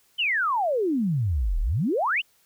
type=exponential two-way sweep; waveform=sine; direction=down then up; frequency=3136 to 35 to 3136 Hz; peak=-21 dBFS; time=0.18-2.22 s; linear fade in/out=20 ms; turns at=1.6 s; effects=white hiss -63 dBFS RMS until 2.45 s